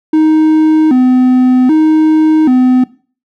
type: tone with vibrato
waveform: triangle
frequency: 281.8 Hz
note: C#4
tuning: 29 cents sharp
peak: -3 dBFS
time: 0.13-2.84 s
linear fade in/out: 5 ms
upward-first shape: square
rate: 0.64 Hz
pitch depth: 180 cents each way
effects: noise-tail reverb RT60 0.4 s tail -19 dB re dry